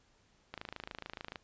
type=click train; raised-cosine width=0.3 ms; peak=-25 dBFS; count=23; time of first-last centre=0.54-1.358 s; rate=26.9 Hz; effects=pink hiss -69 dBFS RMS until 1.43 s + resampled to 16000 Hz